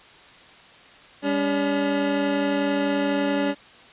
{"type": "tone pair together", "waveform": "25% pulse", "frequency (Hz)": [200.2, 284.5], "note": ["G3", "C#4"], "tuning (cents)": [37, 45], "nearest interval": "tritone", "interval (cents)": 608, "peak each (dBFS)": [-24, -18], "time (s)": [1.22, 3.55], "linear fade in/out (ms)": 50, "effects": ["white hiss -48 dBFS RMS until 3.92 s", "resampled to 8000 Hz"]}